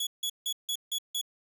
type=tone bursts; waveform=sawtooth; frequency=3379 Hz; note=G#7; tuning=29 cents sharp; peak=-26 dBFS; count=6; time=0-1.214 s; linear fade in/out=5 ms; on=69 ms; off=160 ms; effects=none